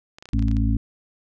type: clicks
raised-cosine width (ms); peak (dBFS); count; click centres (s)
0.2; -24; 10; 0.185 / 0.225 / 0.256 / 0.289 / 0.334 / 0.393 / 0.425 / 0.483 / 0.514 / 0.568
type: harmonic tone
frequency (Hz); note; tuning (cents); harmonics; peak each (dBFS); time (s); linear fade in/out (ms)
55; A1; 0; 1 / 2 / 4 / 5; -20 / -23 / -26 / -27; 0.33-0.77; 5
effects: none